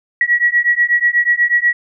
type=beating tone pair; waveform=sine; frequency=1918 / 1926.2 Hz; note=A#6 / B6; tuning=+49 / -44 cents; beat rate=8.2 Hz; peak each=-14 dBFS; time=0.21-1.73 s; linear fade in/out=2 ms; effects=none